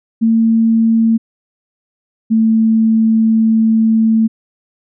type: tone pair in turn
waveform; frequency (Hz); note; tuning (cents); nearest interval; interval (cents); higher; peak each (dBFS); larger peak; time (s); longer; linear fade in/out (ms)
sine; 225.9 / 222.7; A3 / A3; +46 / +21; unison; 25; first; -8; neither; 0.21-1.18 / 2.3-4.28; second; 20
effects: none